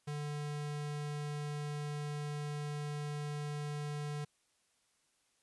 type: tone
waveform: square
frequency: 147.5 Hz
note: D3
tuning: 8 cents sharp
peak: -38 dBFS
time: 0.07-4.25 s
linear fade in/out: 10 ms
effects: white hiss -75 dBFS RMS until 5.42 s + resampled to 24000 Hz